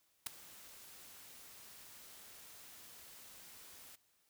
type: noise with ADSR envelope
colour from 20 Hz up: white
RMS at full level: -34 dBFS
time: 0.26-3.96 s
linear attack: 8 ms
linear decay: 4 ms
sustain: -22 dB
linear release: 12 ms
effects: white hiss -75 dBFS RMS until 4.29 s